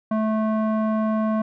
square tone with low-pass filter, 218 Hz, A3, 16 cents flat, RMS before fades -22 dBFS, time 0.11-1.42 s, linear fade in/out 5 ms, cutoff 1000 Hz, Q 1.9, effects none

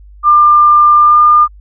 sine tone with pitch glide, 1196 to 1206.4 Hz, D6 to D6, +31 to +46 cents, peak -3 dBFS, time 0.23-1.48 s, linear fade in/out 50 ms, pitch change +15 cents, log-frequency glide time 0.97-1.2 s, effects added 50 Hz sine -34 dBFS peak until 1.6 s

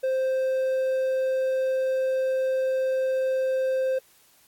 triangle tone, 523.3 Hz, C5, in tune, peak -20 dBFS, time 0.03-3.99 s, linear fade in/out 10 ms, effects white hiss -59 dBFS RMS until 4.47 s + AAC 64 kbps

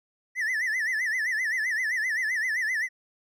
triangle tone with vibrato, 1877 Hz, A#6, 11 cents sharp, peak -23 dBFS, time 0.35-2.89 s, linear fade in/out 50 ms, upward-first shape sine, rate 7.7 Hz, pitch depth 160 cents each way, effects none

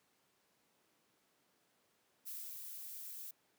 violet noise with ADSR envelope, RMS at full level -45 dBFS, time 2.25-3.31 s, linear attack 30 ms, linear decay 260 ms, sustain -3 dB, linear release 4 ms, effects pink hiss -75 dBFS RMS until 3.58 s + high-pass 200 Hz 12 dB/octave

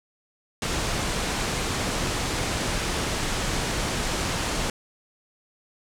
pink low-pass noise, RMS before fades -27 dBFS, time 0.62-4.7 s, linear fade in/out 2 ms, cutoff 9100 Hz, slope 24 dB/octave, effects none

